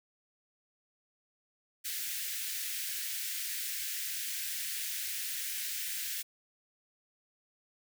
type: high-pass noise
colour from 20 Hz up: white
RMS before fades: -37 dBFS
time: 1.84-6.23 s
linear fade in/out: 20 ms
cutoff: 1600 Hz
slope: 48 dB/octave
effects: none